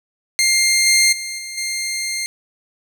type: tone with level steps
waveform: 15% pulse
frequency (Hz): 2111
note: C7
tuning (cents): +15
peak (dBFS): -7 / -5 / -19 / -22 / -15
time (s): 0.39-2.26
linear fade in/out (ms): 0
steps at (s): 0.86 / 1.12 / 1.38 / 1.57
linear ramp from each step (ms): 10
effects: none

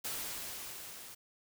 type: noise with level ramp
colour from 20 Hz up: white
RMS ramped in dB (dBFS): -38 to -50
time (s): 0.04-1.15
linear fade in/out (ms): 10
effects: none

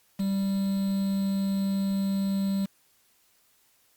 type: tone with quantisation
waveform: triangle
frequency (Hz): 195.6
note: G3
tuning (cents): -4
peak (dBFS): -22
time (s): 0.19-2.66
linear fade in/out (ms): 10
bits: 7
effects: white hiss -65 dBFS RMS until 3.96 s + Opus 48 kbps

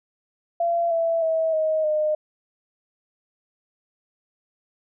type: tone with pitch steps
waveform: sine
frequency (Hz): 682 / 663.7 / 646 / 628.7 / 611.8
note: F5 / E5 / E5 / D#5 / D#5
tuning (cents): -41 / +12 / -35 / +18 / -29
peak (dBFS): -19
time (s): 0.6-2.15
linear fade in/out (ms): 5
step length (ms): 310
effects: none

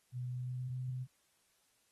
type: tone with pitch glide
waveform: sine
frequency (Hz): 124.6 to 127.59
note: B2 to C3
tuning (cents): +16 to -43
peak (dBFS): -37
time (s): 0.12-1.07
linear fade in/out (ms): 50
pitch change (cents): +41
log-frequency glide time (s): 0.29-0.78
effects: white hiss -74 dBFS RMS until 1.91 s + AAC 32 kbps

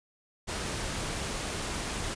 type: noise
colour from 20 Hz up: pink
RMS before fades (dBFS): -34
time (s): 0.47-2.15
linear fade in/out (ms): 20
effects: resampled to 22050 Hz

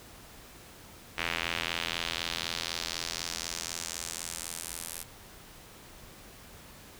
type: tone with band-pass filter sweep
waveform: square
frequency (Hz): 42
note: E1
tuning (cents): +33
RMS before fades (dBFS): -36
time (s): 1.17-5.04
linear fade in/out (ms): 20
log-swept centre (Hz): 2400 to 11000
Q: 1.7
effects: pink hiss -51 dBFS RMS until 6.99 s

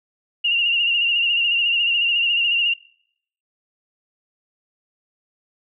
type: tone with vibrato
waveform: sine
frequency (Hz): 2801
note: F7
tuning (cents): +4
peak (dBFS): -16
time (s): 0.44-2.74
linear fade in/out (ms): 10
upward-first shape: sine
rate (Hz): 14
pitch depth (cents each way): 48
effects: noise-tail reverb RT60 0.7 s tail -25 dB re dry

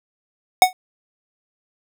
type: tone with exponential decay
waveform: square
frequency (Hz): 740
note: F#5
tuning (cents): 0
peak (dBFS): -4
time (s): 0.62-0.73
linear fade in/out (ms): 1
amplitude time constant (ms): 22
effects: none

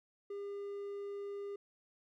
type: tone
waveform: triangle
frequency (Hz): 402.9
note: G4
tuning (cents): +48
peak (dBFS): -38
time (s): 0.3-1.56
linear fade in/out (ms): 5
effects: none

